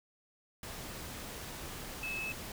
sine tone in noise, 2600 Hz, E7, 24 cents flat, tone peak -36 dBFS, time 2.03-2.32 s, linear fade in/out 2 ms, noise pink, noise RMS -44 dBFS, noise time 0.63-2.52 s, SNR +5 dB, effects none

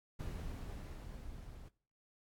brown noise with level ramp, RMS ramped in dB -41 to -52 dBFS, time 0.19-1.69 s, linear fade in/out 10 ms, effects noise-tail reverb RT60 0.5 s tail -22 dB re dry + AAC 64 kbps

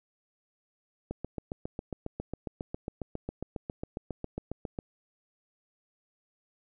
click train, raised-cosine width 2 ms, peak -21 dBFS, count 28, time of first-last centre 1.11-4.788 s, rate 7.34 Hz, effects none

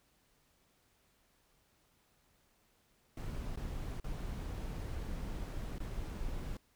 brown noise with dropouts, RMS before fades -40 dBFS, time 3.17-6.57 s, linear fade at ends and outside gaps 2 ms, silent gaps 3.56-3.573 / 4-4.042 / 5.783-5.802 s, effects pink hiss -72 dBFS RMS until 6.75 s

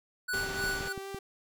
square tone with tremolo, 1480 Hz, F#6, in tune, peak -30 dBFS, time 0.28-0.93 s, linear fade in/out 10 ms, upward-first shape sine, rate 3.2 Hz, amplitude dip 65%
sawtooth tone with vibrato, 390.7 Hz, G4, 6 cents flat, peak -35 dBFS, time 0.33-1.19 s, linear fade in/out 5 ms, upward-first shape sine, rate 4.2 Hz, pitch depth 11 cents each way
pink low-pass noise, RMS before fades -40 dBFS, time 0.33-0.89 s, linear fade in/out 10 ms, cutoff 7100 Hz, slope 48 dB/octave
click train, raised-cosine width 3 ms, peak -27 dBFS, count 4, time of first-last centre 0.64-1.146 s, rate 5.93 Hz
effects none

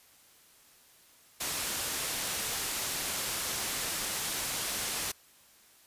white low-pass noise, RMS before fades -34 dBFS, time 1.4-5.12 s, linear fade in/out 10 ms, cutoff 12000 Hz, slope 12 dB/octave, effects white hiss -60 dBFS RMS until 5.86 s + resampled to 32000 Hz

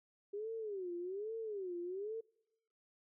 sine tone with vibrato, 395.9 Hz, G4, 17 cents sharp, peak -39 dBFS, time 0.33-2.21 s, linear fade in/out 10 ms, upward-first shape sine, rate 1.2 Hz, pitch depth 230 cents each way, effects noise-tail reverb RT60 0.9 s tail -26 dB re dry

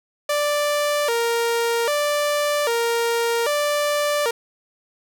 sawtooth tone with vibrato, 523.3 Hz, C5, in tune, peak -15 dBFS, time 0.29-4.31 s, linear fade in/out 5 ms, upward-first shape square, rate 0.63 Hz, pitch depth 200 cents each way, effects none

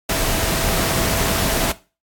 sine tone in noise, 659.3 Hz, E5, in tune, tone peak -27 dBFS, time 0.09-1.72 s, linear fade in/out 5 ms, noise pink, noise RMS -20 dBFS, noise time 0.09-1.72 s, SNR -10 dB, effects noise-tail reverb RT60 0.3 s tail -17 dB re dry + AAC 64 kbps

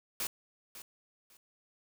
white noise with echo, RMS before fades -35 dBFS, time 0.2-0.27 s, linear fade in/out 2 ms, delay 550 ms, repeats 2, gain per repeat -13 dB, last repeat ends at 1.37 s, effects none

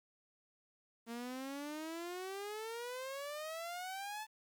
sawtooth exponential sweep, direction up, 227.9 to 880 Hz, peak -38 dBFS, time 1.06-4.27 s, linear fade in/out 50 ms, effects 11-bit

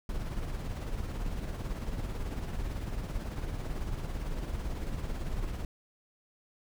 brown noise with tremolo, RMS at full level -33 dBFS, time 0.09-5.65 s, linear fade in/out 2 ms, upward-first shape sine, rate 18 Hz, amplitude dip 45%, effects none

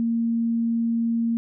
sine tone, 230.8 Hz, A#3, 17 cents flat, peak -20 dBFS, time 0-1.37 s, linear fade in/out 0 ms, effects none

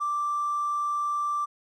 triangle tone with hard clipping, 1174.7 Hz, D6, in tune, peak -25 dBFS, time 0-1.46 s, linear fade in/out 20 ms, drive 3 dB, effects none

